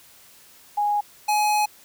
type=tone pair in turn; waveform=sine / square; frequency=827 / 841.5 Hz; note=G#5 / G#5; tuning=-8 / +23 cents; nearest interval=unison; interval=31 cents; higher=second; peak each=-19 dBFS; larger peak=neither; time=0.77-1.01 / 1.28-1.66 s; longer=second; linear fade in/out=10 ms; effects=white hiss -51 dBFS RMS until 1.84 s